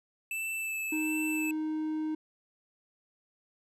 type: tone with vibrato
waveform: square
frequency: 2637 Hz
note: E7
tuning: in tune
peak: -33 dBFS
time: 0.31-1.51 s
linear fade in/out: 2 ms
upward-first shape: sine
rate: 1.4 Hz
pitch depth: 14 cents each way
type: tone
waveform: triangle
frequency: 311.1 Hz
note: D#4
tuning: in tune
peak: -28 dBFS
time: 0.92-2.15 s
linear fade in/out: 5 ms
effects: none